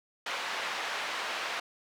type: band-pass noise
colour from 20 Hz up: pink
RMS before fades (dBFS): -35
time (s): 0.26-1.6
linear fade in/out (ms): 5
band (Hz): 870 to 3500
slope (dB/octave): 12
effects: none